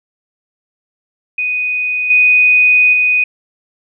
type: tone with level steps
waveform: sine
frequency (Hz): 2489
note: D#7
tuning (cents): 0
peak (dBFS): -14 / -6 / -9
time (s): 1.38-3.24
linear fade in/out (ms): 5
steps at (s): 2.1 / 2.93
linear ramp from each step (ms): 5
effects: none